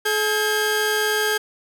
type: tone pair together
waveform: sawtooth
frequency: 427.1 / 1612.5 Hz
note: G#4 / G6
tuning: +48 / +48 cents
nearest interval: octave + major seventh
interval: 2300 cents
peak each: -18 dBFS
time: 0.05-1.38 s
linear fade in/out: 10 ms
effects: none